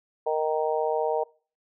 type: harmonic tone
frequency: 155.56 Hz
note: D#3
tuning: in tune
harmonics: 3 / 4 / 5 / 6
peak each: -26 / -28 / -30 / -32 dBFS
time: 0.26-1.24 s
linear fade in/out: 10 ms
effects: noise-tail reverb RT60 0.4 s tail -24 dB re dry